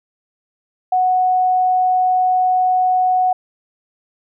sine tone, 738 Hz, F#5, 5 cents flat, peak -12 dBFS, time 0.92-3.33 s, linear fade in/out 5 ms, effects none

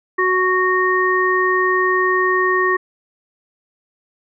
harmonic tone, 370 Hz, F#4, in tune, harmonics 1 / 3 / 5, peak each -18 / -18 / -18 dBFS, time 0.18-2.77 s, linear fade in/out 10 ms, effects none

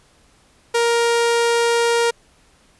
sawtooth tone, 468.6 Hz, A#4, 9 cents sharp, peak -11 dBFS, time 0.74-2.11 s, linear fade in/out 10 ms, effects pink hiss -55 dBFS RMS until 2.79 s + resampled to 24000 Hz

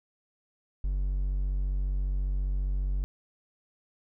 triangle tone, 47.38 Hz, F#1, 42 cents sharp, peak -24 dBFS, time 0.84-3.04 s, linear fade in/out 0 ms, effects none

